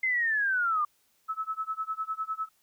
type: linear sweep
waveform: sine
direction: down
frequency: 2089 to 1174.7 Hz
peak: -24 dBFS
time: 0.03-0.85 s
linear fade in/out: 5 ms
type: tone with tremolo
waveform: sine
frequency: 1300 Hz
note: E6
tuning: 24 cents flat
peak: -27 dBFS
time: 1.28-2.49 s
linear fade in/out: 20 ms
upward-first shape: sine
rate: 9.9 Hz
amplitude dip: 95%
effects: white hiss -69 dBFS RMS until 2.62 s